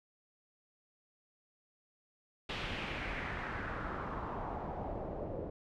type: noise with low-pass filter sweep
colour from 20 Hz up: pink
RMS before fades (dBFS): -40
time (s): 2.49-5.5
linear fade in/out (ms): 5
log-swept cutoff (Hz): 3200 to 500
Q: 2.4
effects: none